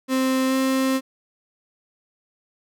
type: tone with pitch glide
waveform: 35% pulse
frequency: 261.6 to 264.2 Hz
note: C4 to C4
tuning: 0 to +17 cents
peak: -17 dBFS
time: 0.08-1.01 s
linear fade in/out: 50 ms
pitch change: +17 cents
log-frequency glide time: 0.47-0.54 s
effects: none